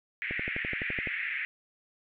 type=band-pass noise; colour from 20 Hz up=pink; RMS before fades=-34 dBFS; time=0.22-1.45 s; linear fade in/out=0 ms; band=1800 to 2400 Hz; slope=48 dB/octave
type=click train; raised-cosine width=2 ms; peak=-23 dBFS; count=10; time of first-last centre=0.31-1.073 s; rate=11.8 Hz
effects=none

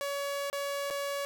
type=tone with dropouts; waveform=sawtooth; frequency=564 Hz; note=C#5; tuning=30 cents sharp; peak=-28 dBFS; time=0.01-1.25 s; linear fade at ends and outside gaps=0 ms; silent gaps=0.5-0.529 / 0.902-0.908 s; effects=none

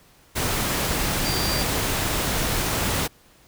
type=tone in noise; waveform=sine; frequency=4716 Hz; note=D8; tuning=6 cents sharp; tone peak=-28 dBFS; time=1.24-1.64 s; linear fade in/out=20 ms; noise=pink; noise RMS=-24 dBFS; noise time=0.35-3.08 s; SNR=-7 dB; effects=pink hiss -55 dBFS RMS until 3.47 s

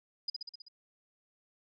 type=tone with echo; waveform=sine; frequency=4950 Hz; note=D#8; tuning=10 cents flat; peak=-31 dBFS; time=0.28-0.3 s; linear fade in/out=5 ms; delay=64 ms; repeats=6; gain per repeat=-3 dB; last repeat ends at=0.684 s; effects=none

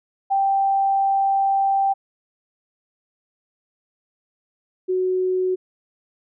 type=tone pair in turn; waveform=sine; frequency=784 / 370 Hz; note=G5 / F#4; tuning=0 / 0 cents; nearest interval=octave + minor second; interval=1300 cents; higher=first; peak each=-16 / -18 dBFS; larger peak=first; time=0.3-1.94 / 4.88-5.56 s; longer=first; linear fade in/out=20 ms; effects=none

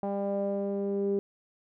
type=tone with low-pass filter sweep; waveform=sawtooth; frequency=199.4 Hz; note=G3; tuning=30 cents sharp; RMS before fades=-30 dBFS; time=0.03-1.19 s; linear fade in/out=0 ms; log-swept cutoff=730 to 400 Hz; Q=5; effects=none

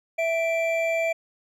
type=tone pair together; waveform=triangle; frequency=659.3 / 2349 Hz; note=E5 / D7; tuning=0 / 0 cents; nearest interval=octave + minor seventh; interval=2200 cents; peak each=-21 / -26 dBFS; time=0.18-1.13 s; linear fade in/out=10 ms; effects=none

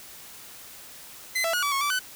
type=tone with pitch steps; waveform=sawtooth; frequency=2041 / 664 / 1448 / 1147 / 1097 / 1160 / 1505 Hz; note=C7 / E5 / F#6 / D6 / C#6 / D6 / F#6; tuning=-44 / +12 / -38 / -41 / -18 / -22 / +29 cents; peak=-20 dBFS; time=1.35-1.994 s; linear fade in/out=10 ms; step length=92 ms; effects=white hiss -45 dBFS RMS until 2.15 s

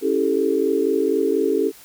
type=chord; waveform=sine; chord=A dominant seventh; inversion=first; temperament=equal with one note detuned; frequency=277.2 / 329.6 / 395.9 / 440 Hz; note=C#4 / E4 / G4 / A4; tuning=0 / 0 / +17 / 0 cents; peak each=-24 / -24 / -21 / -21 dBFS; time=0.01-1.72 s; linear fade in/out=50 ms; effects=white hiss -46 dBFS RMS until 1.84 s

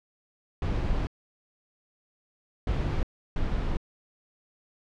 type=noise bursts at uneven times; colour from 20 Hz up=brown; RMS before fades=-27 dBFS; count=3; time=0.62-1.07 / 2.67-3.03 / 3.36-3.77 s; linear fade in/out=2 ms; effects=low-pass 4000 Hz 12 dB/octave

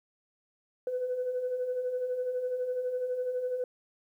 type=beating tone pair; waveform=sine; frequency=491.3 / 503.3 Hz; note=B4 / B4; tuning=-9 / +33 cents; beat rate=12 Hz; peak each=-38 / -29 dBFS; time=0.87-3.64 s; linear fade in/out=2 ms; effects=tanh soft clip ceiling -24 dBFS + 11-bit

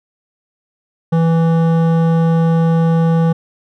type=tone with hard clipping; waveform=sine; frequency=164.81 Hz; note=E3; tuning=in tune; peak=-12 dBFS; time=1.12-3.33 s; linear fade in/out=10 ms; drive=13 dB; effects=none

